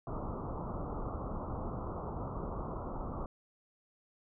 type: low-pass noise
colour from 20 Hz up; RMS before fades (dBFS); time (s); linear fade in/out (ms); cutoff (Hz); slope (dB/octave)
pink; -39; 0.07-3.26; 2; 1300; 96
effects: none